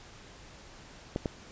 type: clicks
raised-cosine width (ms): 2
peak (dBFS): -16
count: 2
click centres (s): 1.161 / 1.258
effects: pink hiss -51 dBFS RMS until 1.51 s + resampled to 16000 Hz